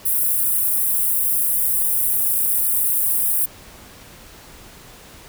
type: high-pass noise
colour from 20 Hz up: white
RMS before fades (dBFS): -19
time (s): 0.05-3.46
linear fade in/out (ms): 10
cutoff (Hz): 9300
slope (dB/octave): 48
effects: pink hiss -43 dBFS RMS until 5.28 s

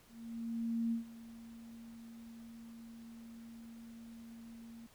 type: tone with ADSR envelope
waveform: sine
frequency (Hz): 230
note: A#3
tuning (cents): -23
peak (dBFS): -31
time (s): 0.07-4.87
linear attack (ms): 850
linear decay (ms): 120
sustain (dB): -18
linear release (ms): 10
effects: pink hiss -64 dBFS RMS until 4.94 s

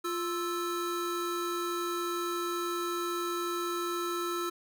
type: tone pair together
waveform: square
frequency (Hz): 349.2 / 1318.5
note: F4 / E6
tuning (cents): 0 / 0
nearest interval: octave + major seventh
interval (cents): 2300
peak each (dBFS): -34 / -35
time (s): 0.04-4.5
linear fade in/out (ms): 10
effects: none

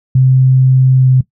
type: tone with pitch glide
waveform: sine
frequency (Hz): 130.4 to 129.5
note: C3 to C3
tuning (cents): -5 to -17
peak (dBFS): -5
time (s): 0.15-1.21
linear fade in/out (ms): 5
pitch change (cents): -12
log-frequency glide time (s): 0.97-1.09
effects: noise-tail reverb RT60 0.1 s tail -17 dB re dry

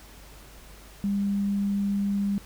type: tone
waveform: sine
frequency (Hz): 200.4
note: G3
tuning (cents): +38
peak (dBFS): -23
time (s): 1.04-2.38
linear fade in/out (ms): 0
effects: added 50 Hz sine -49 dBFS peak until 2.45 s + pink hiss -50 dBFS RMS until 2.45 s

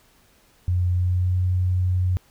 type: tone with pitch glide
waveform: sine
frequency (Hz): 89.6 to 91.17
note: F2 to F#2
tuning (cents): +45 to -25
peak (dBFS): -18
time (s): 0.68-2.17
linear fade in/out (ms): 0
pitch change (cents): +30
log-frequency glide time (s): 0.94-1.35
effects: pink hiss -58 dBFS RMS until 2.3 s

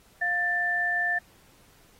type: tone pair together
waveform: sine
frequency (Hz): 701.9 / 1772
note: F5 / A6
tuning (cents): +9 / +12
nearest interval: octave + major third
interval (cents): 1603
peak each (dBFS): -32 / -24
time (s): 0.21-1.19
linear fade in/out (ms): 10
effects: pink hiss -59 dBFS RMS until 1.99 s + AAC 48 kbps

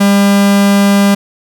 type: tone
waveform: 45% pulse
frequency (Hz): 200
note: G3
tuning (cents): +35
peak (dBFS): -6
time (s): 0-1.15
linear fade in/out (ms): 10
effects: none

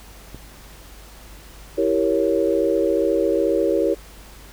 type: click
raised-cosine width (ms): 3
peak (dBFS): -24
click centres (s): 0.346
type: chord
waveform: sine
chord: E diminished seventh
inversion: none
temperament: equal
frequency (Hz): 329.6 / 392 / 466.2 / 554.4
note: E4 / G4 / Bb4 / Db5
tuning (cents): 0 / 0 / 0 / 0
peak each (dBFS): -22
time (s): 1.77-3.95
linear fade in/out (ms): 20
effects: added 50 Hz sine -43 dBFS peak until 4.52 s + pink hiss -45 dBFS RMS until 4.52 s

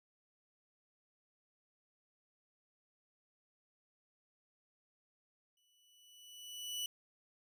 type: tone with exponential growth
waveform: sawtooth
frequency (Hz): 2960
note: F#7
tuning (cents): 0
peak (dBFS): -33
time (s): 5.57-6.86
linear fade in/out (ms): 2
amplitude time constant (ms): 280
effects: none

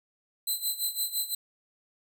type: tone with tremolo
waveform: 5% pulse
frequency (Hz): 4038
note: B7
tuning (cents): +38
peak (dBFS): -19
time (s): 0.47-1.35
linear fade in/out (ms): 5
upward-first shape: sine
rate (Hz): 5.9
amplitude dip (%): 80
effects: none

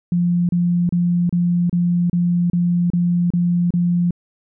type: tone bursts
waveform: sine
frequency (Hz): 174.61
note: F3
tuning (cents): 0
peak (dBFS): -14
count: 10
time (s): 0.12-4.108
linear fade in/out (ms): 2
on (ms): 370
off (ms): 32
effects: none

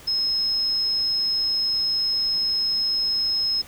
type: tone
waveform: sine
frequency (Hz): 5160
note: E8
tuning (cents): -38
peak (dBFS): -20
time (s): 0.07-3.62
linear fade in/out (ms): 10
effects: pink hiss -45 dBFS RMS until 3.67 s

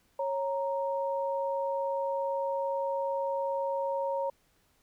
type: tone pair together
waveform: sine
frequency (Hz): 549.9 / 932.3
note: C#5 / A#5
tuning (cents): -14 / 0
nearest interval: major sixth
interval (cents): 914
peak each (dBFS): -30 / -33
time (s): 0.19-4.3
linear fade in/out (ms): 5
effects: pink hiss -69 dBFS RMS until 4.82 s

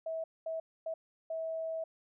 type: tone bursts at uneven times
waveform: sine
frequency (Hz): 648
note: E5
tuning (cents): -30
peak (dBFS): -34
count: 4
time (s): 0.06-0.24 / 0.46-0.6 / 0.86-0.94 / 1.3-1.84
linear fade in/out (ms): 5
effects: none

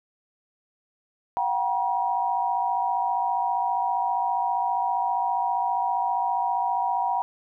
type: tone cluster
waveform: sine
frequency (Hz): 719 / 774 / 956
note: F#5 / G5 / A#5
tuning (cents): -50 / -22 / +43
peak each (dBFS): -30 / -26 / -25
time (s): 1.37-7.22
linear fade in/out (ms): 0
effects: none

